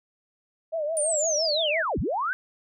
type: tone with vibrato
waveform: sine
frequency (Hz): 622.3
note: D#5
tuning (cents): 0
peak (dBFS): -25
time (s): 0.72-1.83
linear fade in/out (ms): 20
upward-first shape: triangle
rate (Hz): 5.9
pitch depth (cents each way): 130
type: linear two-way sweep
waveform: sine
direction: down then up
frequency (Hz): 9397 to 36.71 to 1593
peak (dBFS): -24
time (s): 0.97-2.33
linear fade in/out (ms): 0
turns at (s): 1.99
effects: none